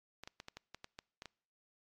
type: clicks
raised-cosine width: 0.2 ms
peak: -29 dBFS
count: 10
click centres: 0.236 / 0.275 / 0.401 / 0.484 / 0.57 / 0.746 / 0.844 / 0.989 / 1.221 / 1.257 s
effects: noise-tail reverb RT60 0.6 s tail -26 dB re dry + MP3 64 kbps